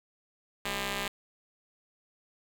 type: ring-modulated tone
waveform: 5% pulse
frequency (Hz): 196.8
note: G3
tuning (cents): +7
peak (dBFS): -17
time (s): 0.65-1.08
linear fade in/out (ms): 2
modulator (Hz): 1410
effects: none